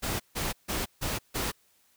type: noise bursts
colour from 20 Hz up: pink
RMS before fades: -31 dBFS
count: 5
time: 0.02-1.52 s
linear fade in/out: 20 ms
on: 180 ms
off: 150 ms
effects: white hiss -66 dBFS RMS until 1.96 s